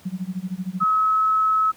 sine tone with tremolo, 185 Hz, F#3, in tune, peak -22 dBFS, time 0.05-0.84 s, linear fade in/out 10 ms, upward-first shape sine, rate 13 Hz, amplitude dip 95%
sine tone with pitch glide, 1282 to 1290.9 Hz, E6 to E6, -49 to -37 cents, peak -16 dBFS, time 0.8-1.72 s, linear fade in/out 20 ms, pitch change +12 cents, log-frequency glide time 0.9-1.24 s
effects pink hiss -51 dBFS RMS until 1.76 s + high-pass 80 Hz 12 dB/octave

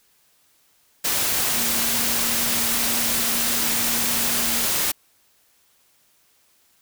sine tone in noise, 233.1 Hz, A#3, in tune, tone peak -33 dBFS, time 1.54-4.66 s, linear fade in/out 10 ms, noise white, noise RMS -22 dBFS, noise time 1.04-4.92 s, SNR -14 dB, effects white hiss -61 dBFS RMS until 6.81 s

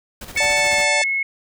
pink noise with tremolo, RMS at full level -34 dBFS, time 0.21-0.85 s, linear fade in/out 5 ms, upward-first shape square, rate 14 Hz, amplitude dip 55%
sine tone with pitch glide, 2217 to 2181 Hz, C#7 to C#7, 0 to -29 cents, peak -18 dBFS, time 0.36-1.23 s, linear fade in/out 5 ms, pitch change -29 cents, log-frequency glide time 0.56-0.73 s
harmonic tone, 880 Hz, A5, in tune, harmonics 2 / 3 / 4 / 5 / 6 / 7 / 8 / 9 / 10, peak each -25 / -27 / -28 / -29 / -30 / -30 / -31 / -32 / -32 dBFS, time 0.37-1.04 s, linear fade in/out 5 ms
sine chord, D major, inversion none, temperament equal with one note detuned, 585.6 / 740 / 880 Hz, D5 / F#5 / A5, -5 / 0 / 0 cents, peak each -23 / -28 / -26 dBFS, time 0.4-1.02 s, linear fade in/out 2 ms
effects none

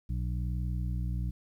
harmonic tone, 60.8 Hz, B1, 26 cents flat, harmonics 1 / 2 / 3 / 5, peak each -31 / -35 / -40 / -50 dBFS, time 0.09-1.31 s, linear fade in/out 10 ms, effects 11-bit

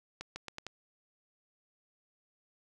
accelerating click train, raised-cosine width 0.2 ms, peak -23 dBFS, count 5, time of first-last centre 0.21-0.667 s, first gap 150 ms, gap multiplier 0.82, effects none

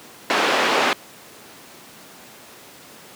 pink band-pass noise, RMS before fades -19 dBFS, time 0.3-0.93 s, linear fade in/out 0 ms, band 380 to 3300 Hz, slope 12 dB/octave, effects pink hiss -43 dBFS RMS until 3.15 s + high-pass 200 Hz 12 dB/octave

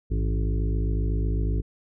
harmonic tone with a mistuned harmonic, 54 Hz, A1, 32 cents flat, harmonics 1 / 2 / 3 / 5 / 6 / 7 / 8, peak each -23 / -29 / -33 / -37 / -39 / -40 / -41 dBFS, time 0.1-1.62 s, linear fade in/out 20 ms, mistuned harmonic 2, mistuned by -99 cents, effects none

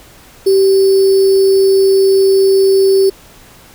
sine tone with sample-and-hold, 387.5 Hz, G4, 20 cents flat, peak -6 dBFS, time 0.46-3.1 s, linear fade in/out 10 ms, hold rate 4900 Hz, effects pink hiss -41 dBFS RMS until 3.74 s

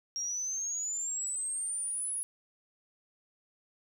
sine exponential sweep, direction up, 5588 to 10548 Hz, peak -32 dBFS, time 0.16-2.23 s, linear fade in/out 0 ms, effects 10-bit

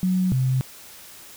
sine tone pair in turn, 184.5 / 130.08 Hz, F#3 / C3, -5 / -10 cents, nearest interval tritone, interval 605 cents, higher first, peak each -18 dBFS, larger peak neither, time 0.03-0.32 / 0.32-0.61 s, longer neither, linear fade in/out 0 ms, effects white hiss -44 dBFS RMS until 1.36 s

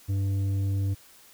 sine tone with tanh clipping, 98 Hz, G2, in tune, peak -25 dBFS, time 0.08-0.95 s, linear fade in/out 20 ms, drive 7 dB, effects white hiss -54 dBFS RMS until 1.33 s

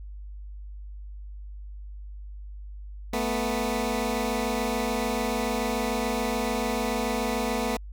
15% pulse tone pair together, 220 / 246.9 Hz, A3 / B3, 0 / 0 cents, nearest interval major second, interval 200 cents, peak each -22 dBFS, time 3.13-7.77 s, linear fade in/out 5 ms, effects added 50 Hz sine -37 dBFS peak until 7.92 s

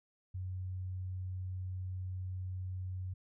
sine tone, 92.5 Hz, F#2, in tune, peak -37 dBFS, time 0.34-3.14 s, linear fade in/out 10 ms, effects none

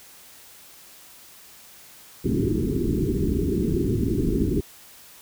white low-pass noise, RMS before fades -23 dBFS, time 2.24-4.61 s, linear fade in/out 10 ms, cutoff 410 Hz, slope 96 dB/octave, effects white hiss -48 dBFS RMS until 5.21 s

